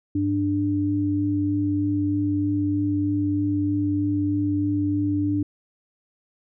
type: tone pair together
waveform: sine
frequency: 99.4 / 295 Hz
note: G2 / D4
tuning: +25 / +8 cents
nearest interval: octave + perfect fifth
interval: 1883 cents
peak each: -26 / -21 dBFS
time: 0.15-5.43 s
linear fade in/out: 5 ms
effects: none